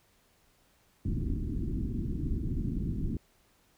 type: low-pass noise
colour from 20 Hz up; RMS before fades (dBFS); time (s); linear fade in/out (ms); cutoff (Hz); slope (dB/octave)
pink; -32; 1.05-3.17; 2; 330; 48
effects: pink hiss -67 dBFS RMS until 3.77 s